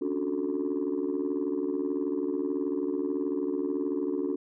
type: chord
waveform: sine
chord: D major seventh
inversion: third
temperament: just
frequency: 275.3 / 293.7 / 367.1 / 440.5 Hz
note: C#4 / D4 / F#4 / A4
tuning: -12 / 0 / -14 / +2 cents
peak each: -33 / -30 / -30 / -34 dBFS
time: 0.01-4.36 s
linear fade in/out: 10 ms
effects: tanh soft clip ceiling -21 dBFS